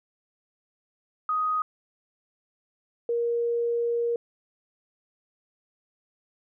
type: tone pair in turn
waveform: sine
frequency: 1250 / 470.8 Hz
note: D#6 / A#4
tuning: +8 / +17 cents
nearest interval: octave + perfect fourth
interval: 1691 cents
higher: first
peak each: -23 dBFS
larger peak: neither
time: 1.29-1.62 / 3.09-4.16 s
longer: second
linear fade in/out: 2 ms
effects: none